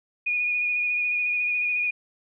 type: tone with vibrato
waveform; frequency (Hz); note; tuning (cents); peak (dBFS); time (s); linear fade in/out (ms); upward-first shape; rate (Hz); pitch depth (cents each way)
sine; 2454; D#7; -25; -22; 0.26-1.91; 10; square; 14; 14
effects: none